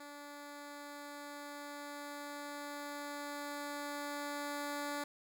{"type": "tone with level ramp", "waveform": "10% pulse", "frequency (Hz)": 289.3, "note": "D4", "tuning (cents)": -26, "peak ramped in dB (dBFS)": [-40, -29], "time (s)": [0, 5.04], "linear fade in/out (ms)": 5, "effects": []}